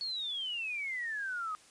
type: exponential sweep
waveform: sine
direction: down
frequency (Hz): 4435 to 1235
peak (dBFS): -34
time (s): 0.01-1.55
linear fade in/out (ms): 0
effects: white hiss -59 dBFS RMS until 1.7 s + resampled to 22050 Hz